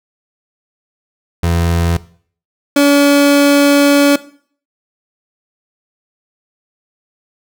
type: tone pair in turn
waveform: 30% pulse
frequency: 84.7 / 284.9 Hz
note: E2 / C#4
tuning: +48 / +48 cents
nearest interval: octave + major sixth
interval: 2100 cents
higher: second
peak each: -9 / -4 dBFS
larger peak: second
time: 1.43-1.97 / 2.76-4.16 s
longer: second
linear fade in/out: 5 ms
effects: noise-tail reverb RT60 0.5 s tail -18 dB re dry